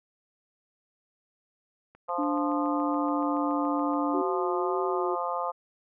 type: click train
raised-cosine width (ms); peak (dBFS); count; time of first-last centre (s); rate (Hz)
0.5; -37; 15; 1.95-3.936; 7.05
type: harmonic tone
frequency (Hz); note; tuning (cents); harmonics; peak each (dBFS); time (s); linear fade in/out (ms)
174.61; F3; 0; 3 / 4 / 5 / 6 / 7; -34 / -34 / -34 / -34 / -34; 2.08-5.52; 20
type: tone with pitch glide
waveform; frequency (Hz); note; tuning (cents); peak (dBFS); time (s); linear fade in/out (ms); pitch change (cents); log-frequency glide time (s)
sine; 293.7 to 291.5; D4 to D4; 0 to -13; -27; 2.18-4.22; 10; -13; 2.81-3.57
type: tone with vibrato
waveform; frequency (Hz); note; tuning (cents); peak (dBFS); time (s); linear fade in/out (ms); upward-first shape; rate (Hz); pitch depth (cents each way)
sine; 370; F#4; 0; -28; 4.13-5.16; 20; sine; 1.8; 35
effects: none